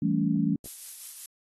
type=chord; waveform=sine; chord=A dominant seventh; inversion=second; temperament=equal with one note detuned; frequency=164.81 / 196 / 220 / 281.7 Hz; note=E3 / G3 / A3 / C#4; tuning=0 / 0 / 0 / +28 cents; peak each=-28 dBFS; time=0.02-0.56 s; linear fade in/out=5 ms
type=noise with tremolo; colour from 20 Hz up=violet; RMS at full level=-36 dBFS; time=0.64-1.26 s; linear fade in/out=5 ms; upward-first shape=triangle; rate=5.4 Hz; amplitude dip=40%
type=clicks; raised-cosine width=2 ms; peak=-34 dBFS; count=2; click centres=0.643 / 0.659 s
effects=AAC 32 kbps